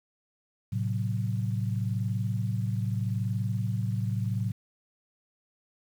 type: chord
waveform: sine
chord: F# diminished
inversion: first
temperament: equal with one note detuned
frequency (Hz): 110 / 130.81 / 184.46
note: A2 / C3 / F#3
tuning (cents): 0 / 0 / -5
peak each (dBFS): -28 / -33 / -34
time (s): 0.72-4.52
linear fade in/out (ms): 10
effects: 9-bit